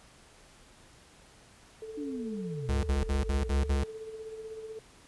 sine tone with tremolo, 440 Hz, A4, in tune, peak -37 dBFS, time 1.82-4.79 s, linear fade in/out 2 ms, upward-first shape sine, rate 16 Hz, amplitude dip 50%
sine linear two-way sweep, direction down then up, 301.6 to 37.33 to 75.6 Hz, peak -34 dBFS, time 1.97-3.76 s, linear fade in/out 10 ms, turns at 3.02 s
square tone bursts, 69.3 Hz, C#2, in tune, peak -27 dBFS, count 6, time 2.69-3.835 s, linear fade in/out 0 ms, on 140 ms, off 61 ms
effects pink hiss -57 dBFS RMS until 5.07 s + resampled to 24000 Hz

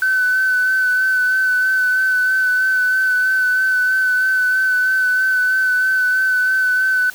sine tone with vibrato, 1515 Hz, F#6, 40 cents sharp, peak -12 dBFS, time 0.02-7.1 s, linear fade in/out 2 ms, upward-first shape sine, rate 3.1 Hz, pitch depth 20 cents each way, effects tanh soft clip ceiling -9 dBFS + white hiss -38 dBFS RMS until 7.14 s

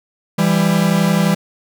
45% pulse tone pair together, 166.58 / 198.1 Hz, E3 / G3, +18 / +18 cents, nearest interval minor third, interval 300 cents, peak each -15 dBFS, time 0.38-1.35 s, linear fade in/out 10 ms, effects none

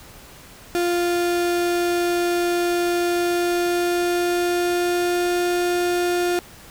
35% pulse tone with pitch glide, 349.2 to 352.8 Hz, F4 to F4, 0 to +18 cents, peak -17 dBFS, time 0.75-6.39 s, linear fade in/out 0 ms, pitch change +18 cents, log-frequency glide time 3.11-5.37 s, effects pink hiss -44 dBFS RMS until 6.7 s

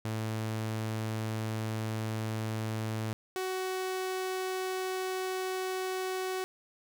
sawtooth tone pair in turn, 110 / 373.9 Hz, A2 / F#4, 0 / +18 cents, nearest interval octave + major sixth, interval 2118 cents, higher second, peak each -28 dBFS, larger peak neither, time 0.05-3.13 / 3.36-6.44 s, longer neither, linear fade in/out 0 ms, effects none

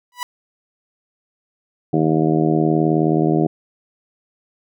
sawtooth tone with exponential growth, 983 Hz, B5, 8 cents flat, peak -16 dBFS, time 0.12-0.23 s, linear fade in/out 1 ms, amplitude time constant 22 ms
harmonic tone, 79 Hz, D#2, 27 cents sharp, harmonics 2 / 3 / 4 / 5 / 6 / 7 / 8 / 9, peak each -19 / -23 / -18 / -21 / -30 / -30 / -29 / -25 dBFS, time 1.93-3.47 s, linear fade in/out 5 ms
effects none

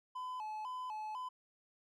triangle tone with vibrato, 932 Hz, A#5, 1 cent flat, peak -38 dBFS, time 0.15-1.29 s, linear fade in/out 10 ms, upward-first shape square, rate 2 Hz, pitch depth 140 cents each way, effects none

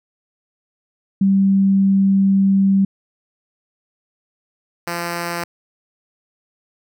sine / 5% pulse tone pair in turn, 194.9 / 171.79 Hz, G3 / F3, -10 / -28 cents, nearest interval major second, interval 218 cents, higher first, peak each -11 dBFS, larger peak neither, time 1.21-2.85 / 4.87-5.44 s, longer first, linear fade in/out 5 ms, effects none

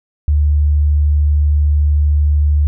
sine tone, 73.9 Hz, D2, 11 cents sharp, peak -9 dBFS, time 0.28-2.67 s, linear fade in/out 0 ms, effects none

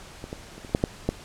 clicks, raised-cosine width 2 ms, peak -22 / -19 / -28 / -26 / -30 / -6 / -7 / -9 dBFS, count 8, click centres 0.241 / 0.329 / 0.58 / 0.648 / 0.694 / 0.749 / 0.839 / 1.09 s, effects pink hiss -45 dBFS RMS until 1.24 s + low-pass 9000 Hz 12 dB/octave

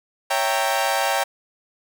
sawtooth chord, C# diminished seventh, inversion none, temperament equal with one note detuned, 554.4 / 659.3 / 784 / 922.7 Hz, C#5 / E5 / G5 / Bb5, 0 / 0 / 0 / -18 cents, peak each -22 / -23 / -19 / -22 dBFS, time 0.3-1.24 s, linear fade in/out 10 ms, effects none

